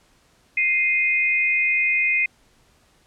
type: tone pair together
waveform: sine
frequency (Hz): 2100 / 2489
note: C7 / D#7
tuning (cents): +6 / 0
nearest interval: minor third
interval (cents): 294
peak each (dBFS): -20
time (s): 0.57-2.26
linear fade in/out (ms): 5
effects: pink hiss -59 dBFS RMS until 3.06 s + low-pass 10000 Hz 12 dB/octave